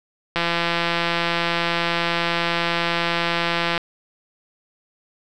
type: click train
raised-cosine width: 0.3 ms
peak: -5 dBFS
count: 582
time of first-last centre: 0.36-3.778 s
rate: 170 Hz
effects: none